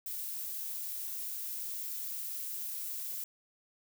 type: noise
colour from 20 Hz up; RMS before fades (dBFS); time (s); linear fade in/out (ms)
violet; -39; 0.06-3.24; 2
effects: none